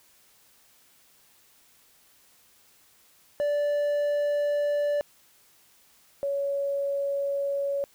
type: tone pair in turn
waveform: triangle / sine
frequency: 583 / 560.3 Hz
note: D5 / C#5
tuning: -13 / +18 cents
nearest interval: minor second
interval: 69 cents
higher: first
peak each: -21 / -25 dBFS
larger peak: first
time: 3.4-5.01 / 6.23-7.84 s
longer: neither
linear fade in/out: 0 ms
effects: white hiss -60 dBFS RMS until 7.94 s